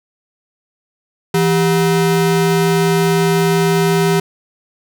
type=ring-modulated tone; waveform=square; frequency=281.1 Hz; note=C#4; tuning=24 cents sharp; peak=-9 dBFS; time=1.34-4.2 s; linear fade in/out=5 ms; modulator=115 Hz; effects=none